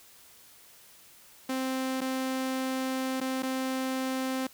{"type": "tone with dropouts", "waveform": "sawtooth", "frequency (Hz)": 261.6, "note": "C4", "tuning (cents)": 0, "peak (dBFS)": -25, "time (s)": [1.49, 4.47], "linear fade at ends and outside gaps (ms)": 5, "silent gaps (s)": [[2.008, 2.014], [3.203, 3.211], [3.424, 3.431]], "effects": ["white hiss -55 dBFS RMS until 4.53 s"]}